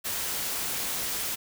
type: noise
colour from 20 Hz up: white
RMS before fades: -31 dBFS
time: 0.04-1.36 s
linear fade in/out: 20 ms
effects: none